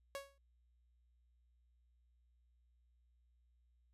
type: tone with exponential decay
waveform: sawtooth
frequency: 554.4 Hz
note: C#5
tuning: in tune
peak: -36 dBFS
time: 0.15-0.38 s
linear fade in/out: 0 ms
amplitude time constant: 49 ms
effects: added 60 Hz sine -70 dBFS peak until 3.93 s + resampled to 32000 Hz